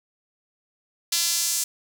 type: tone with high-pass filter sweep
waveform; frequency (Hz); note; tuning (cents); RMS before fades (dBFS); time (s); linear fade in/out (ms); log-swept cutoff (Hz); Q
sawtooth; 340; F4; -46; -24; 1.12-1.64; 5; 4500 to 6900; 1.4
effects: none